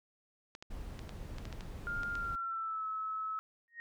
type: clicks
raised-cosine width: 0.2 ms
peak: -29 dBFS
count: 10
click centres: 0.551 / 0.625 / 0.992 / 1.093 / 1.384 / 1.454 / 1.527 / 1.608 / 2.033 / 2.154 s
type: noise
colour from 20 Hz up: brown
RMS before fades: -44 dBFS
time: 0.7-2.36 s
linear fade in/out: 10 ms
type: tone with pitch glide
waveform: sine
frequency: 1405 to 1295.9 Hz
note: F6 to E6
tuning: +10 to -30 cents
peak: -35 dBFS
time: 1.87-3.39 s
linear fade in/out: 0 ms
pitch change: -140 cents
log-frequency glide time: 2.11-2.85 s
type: tone with exponential growth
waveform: sine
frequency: 1867 Hz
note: A#6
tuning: 2 cents sharp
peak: -39 dBFS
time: 3.68-3.8 s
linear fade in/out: 0 ms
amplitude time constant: 26 ms
effects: none